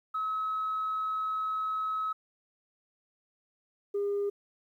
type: tone pair in turn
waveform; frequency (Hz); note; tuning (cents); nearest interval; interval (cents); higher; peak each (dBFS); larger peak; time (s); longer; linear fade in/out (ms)
sine; 1285 / 404.7; E6 / G#4; -45 / -45; octave + minor sixth; 2000; first; -28 / -26; second; 0.14-2.13 / 3.94-4.3; first; 10
effects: tanh soft clip ceiling -25 dBFS + 11-bit